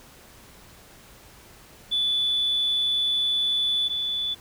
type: tone pair in turn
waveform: sine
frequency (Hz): 3469 / 3469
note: A7 / A7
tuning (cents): -25 / -25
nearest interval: unison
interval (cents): 0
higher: neither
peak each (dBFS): -20 / -24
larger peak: first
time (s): 1.91-3.89 / 3.89-4.35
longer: first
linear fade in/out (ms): 20
effects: tanh soft clip ceiling -16 dBFS + pink hiss -50 dBFS RMS until 4.4 s